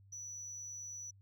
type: tone with amplitude modulation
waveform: sine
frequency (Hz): 5920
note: F#8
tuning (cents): 0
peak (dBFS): -40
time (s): 0.12-1.11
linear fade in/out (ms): 10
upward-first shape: sine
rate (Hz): 129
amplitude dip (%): 30
effects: tanh soft clip ceiling -42 dBFS + added 98 Hz sine -59 dBFS peak until 1.21 s